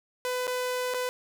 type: tone with dropouts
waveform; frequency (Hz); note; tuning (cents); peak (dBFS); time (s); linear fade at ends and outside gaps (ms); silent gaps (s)
sawtooth; 501; B4; +25; -24; 0.25-1.09; 0; 0.47-0.477 / 0.938-0.944
effects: none